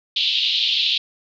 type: band-pass noise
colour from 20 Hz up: white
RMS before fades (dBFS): -20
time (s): 0.16-0.98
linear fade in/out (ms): 5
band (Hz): 2900 to 4000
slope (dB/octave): 48
effects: none